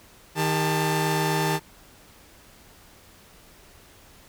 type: tone cluster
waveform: sawtooth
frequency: 156.5 / 401.4 / 887 Hz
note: D#3 / G4 / A5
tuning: +10 / +41 / +14 cents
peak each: -21 / -24 / -23 dBFS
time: 0.35-1.6 s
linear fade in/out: 50 ms
effects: pink hiss -52 dBFS RMS until 4.28 s